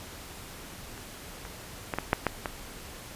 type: clicks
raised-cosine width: 0.5 ms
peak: -29 / -25 / -14 / -12 / -6 / -9 / -15 dBFS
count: 7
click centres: 0.978 / 1.452 / 1.938 / 1.986 / 2.131 / 2.267 / 2.458 s
effects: pink hiss -44 dBFS RMS until 3.15 s + resampled to 32000 Hz